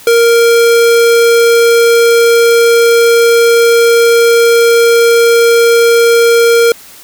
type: tone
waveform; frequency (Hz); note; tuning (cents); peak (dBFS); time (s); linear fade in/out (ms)
square; 466.2; A#4; 0; -5; 0.07-6.72; 2
effects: white hiss -35 dBFS RMS until 7.03 s